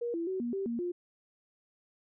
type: tone with pitch steps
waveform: sine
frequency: 475 / 335.4 / 376.6 / 238.7 / 390 / 234.4 / 353 Hz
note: A#4 / E4 / F#4 / A#3 / G4 / A#3 / F4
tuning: +33 / +30 / +31 / +41 / -9 / +10 / +19 cents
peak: -31 dBFS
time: 0.01-0.92 s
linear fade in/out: 10 ms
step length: 130 ms
effects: none